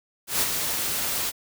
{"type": "noise with ADSR envelope", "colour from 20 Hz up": "white", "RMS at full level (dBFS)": -21, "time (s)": [0.27, 1.32], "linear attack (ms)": 150, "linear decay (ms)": 27, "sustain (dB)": -6, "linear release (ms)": 33, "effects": []}